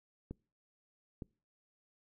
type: clicks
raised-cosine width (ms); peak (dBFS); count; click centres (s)
3; -29; 2; 0.31 / 1.222
effects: noise-tail reverb RT60 0.4 s tail -26 dB re dry